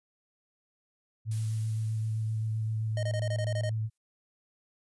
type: tone with vibrato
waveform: sine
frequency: 110 Hz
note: A2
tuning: in tune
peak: -28 dBFS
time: 1.25-3.9 s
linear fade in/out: 50 ms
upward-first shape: square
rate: 7.7 Hz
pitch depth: 11 cents each way
type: noise with exponential decay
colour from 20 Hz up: blue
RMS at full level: -44 dBFS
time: 1.31-3.98 s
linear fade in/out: 5 ms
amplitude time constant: 580 ms
type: tone bursts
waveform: square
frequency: 619 Hz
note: D#5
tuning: 9 cents flat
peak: -34 dBFS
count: 9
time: 2.97-3.694 s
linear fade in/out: 2 ms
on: 60 ms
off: 23 ms
effects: resampled to 24000 Hz